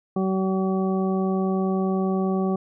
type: harmonic tone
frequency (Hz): 189.8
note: F#3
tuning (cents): +44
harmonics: 1 / 2 / 3 / 4 / 6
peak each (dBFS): -22 / -26 / -34 / -32 / -36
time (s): 0.16-2.56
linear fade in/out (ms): 5
effects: none